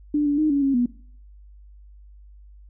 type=tone with pitch steps; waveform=sine; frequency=295.5 / 288.6 / 307.8 / 282.4 / 273.6 / 243.5 Hz; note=D4 / D4 / D#4 / C#4 / C#4 / B3; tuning=+11 / -30 / -19 / +32 / -23 / -24 cents; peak=-17 dBFS; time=0.14-0.86 s; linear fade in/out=5 ms; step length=120 ms; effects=noise-tail reverb RT60 0.5 s tail -19 dB re dry + added 50 Hz sine -44 dBFS peak until 2.69 s